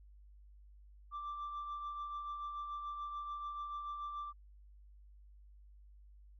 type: tone with tremolo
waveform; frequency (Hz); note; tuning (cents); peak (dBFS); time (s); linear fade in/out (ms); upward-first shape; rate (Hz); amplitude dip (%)
sine; 1174.7; D6; 0; -36; 1.11-4.33; 50; triangle; 6.9; 50
effects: tanh soft clip ceiling -38 dBFS + added 50 Hz sine -56 dBFS peak until 6.39 s